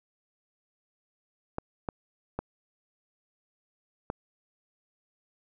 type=clicks; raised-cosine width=1 ms; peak=-17 dBFS; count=4; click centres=1.584 / 1.888 / 2.39 / 4.101 s; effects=none

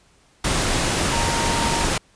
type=tone in noise; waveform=sine; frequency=926 Hz; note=A#5; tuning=12 cents flat; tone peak=-25 dBFS; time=1.12-1.85 s; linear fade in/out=5 ms; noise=pink; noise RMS=-21 dBFS; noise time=0.44-1.98 s; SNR=-7 dB; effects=pink hiss -57 dBFS RMS until 2.15 s + resampled to 22050 Hz

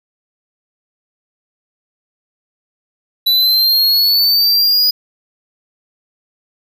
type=exponential sweep; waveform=square; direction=up; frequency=3951 to 4944 Hz; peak=-10 dBFS; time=3.26-4.91 s; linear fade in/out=10 ms; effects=none

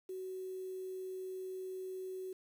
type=tone with quantisation; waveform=sine; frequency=374.2 Hz; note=F#4; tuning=20 cents sharp; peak=-40 dBFS; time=0.09-2.33 s; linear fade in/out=5 ms; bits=10; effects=none

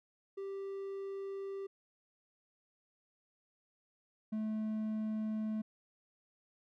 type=tone pair in turn; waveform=triangle; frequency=392 / 216.7 Hz; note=G4 / A3; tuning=0 / -26 cents; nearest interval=minor seventh; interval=1026 cents; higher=first; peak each=-37 / -32 dBFS; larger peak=second; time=0.37-1.67 / 4.32-5.62 s; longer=neither; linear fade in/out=10 ms; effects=none

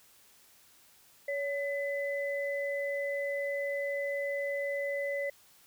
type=tone pair together; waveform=sine; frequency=564 / 2010 Hz; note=C#5 / B6; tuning=+30 / +30 cents; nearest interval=octave + minor seventh; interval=2200 cents; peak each=-32 / -36 dBFS; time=1.28-5.3 s; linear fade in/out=5 ms; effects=white hiss -61 dBFS RMS until 5.66 s

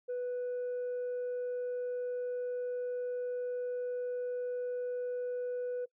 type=tone; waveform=sine; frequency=493.9 Hz; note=B4; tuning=in tune; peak=-31 dBFS; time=0.08-5.86 s; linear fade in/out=20 ms; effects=noise-tail reverb RT60 0.1 s tail -24 dB re dry + tanh soft clip ceiling -32 dBFS

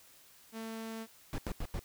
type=tone; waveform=sawtooth; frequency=223.9 Hz; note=A3; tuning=30 cents sharp; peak=-36 dBFS; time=0.52-1.07 s; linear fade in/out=50 ms
type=noise bursts; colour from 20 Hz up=brown; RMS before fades=-36 dBFS; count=4; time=1.33-1.792 s; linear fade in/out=0 ms; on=51 ms; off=86 ms
effects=white hiss -60 dBFS RMS until 1.84 s

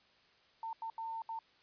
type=tone bursts at uneven times; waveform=sine; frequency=903 Hz; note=A5; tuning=45 cents sharp; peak=-38 dBFS; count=4; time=0.63-0.73 / 0.82-0.9 / 0.98-1.22 / 1.29-1.39 s; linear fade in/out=2 ms; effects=white hiss -67 dBFS RMS until 1.62 s + resampled to 11025 Hz

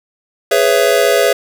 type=chord; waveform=square; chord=C# minor seventh; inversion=second; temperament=just; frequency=415.8 / 498.9 / 554.4 / 665.2 Hz; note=G#4 / B4 / C#5 / E5; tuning=+2 / +17 / 0 / +16 cents; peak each=-16 dBFS; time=0.51-1.33 s; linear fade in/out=5 ms; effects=none

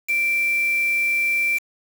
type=tone with quantisation; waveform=sine; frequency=2349 Hz; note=D7; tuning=in tune; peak=-18 dBFS; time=0.08-1.59 s; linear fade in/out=20 ms; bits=5; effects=none

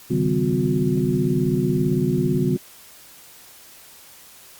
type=tone cluster; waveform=sine; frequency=136 / 154.1 / 191.5 / 252.1 / 360.6 Hz; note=C#3 / D#3 / G3 / B3 / F#4; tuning=-33 / -16 / -40 / +36 / -45 cents; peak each=-24 dBFS; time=0.1-2.57 s; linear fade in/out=10 ms; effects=white hiss -46 dBFS RMS until 4.59 s + Opus 48 kbps

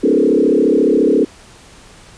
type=tone with frequency modulation; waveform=sine; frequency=358.8 Hz; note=F4; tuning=47 cents sharp; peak=-9 dBFS; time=0.03-1.25 s; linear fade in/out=10 ms; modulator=34.4 Hz; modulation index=3.3; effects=pink hiss -42 dBFS RMS until 2.17 s + resampled to 22050 Hz

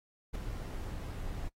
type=noise with ADSR envelope; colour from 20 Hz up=brown; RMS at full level=-32 dBFS; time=0.33-1.49 s; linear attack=23 ms; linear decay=7 ms; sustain=-7 dB; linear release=17 ms; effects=noise-tail reverb RT60 0.1 s tail -21 dB re dry + AAC 48 kbps

